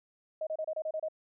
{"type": "tone bursts", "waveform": "sine", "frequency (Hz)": 628, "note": "D#5", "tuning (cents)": 16, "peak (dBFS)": -31, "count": 8, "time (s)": [0.41, 1.085], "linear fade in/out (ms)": 5, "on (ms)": 59, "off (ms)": 29, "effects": []}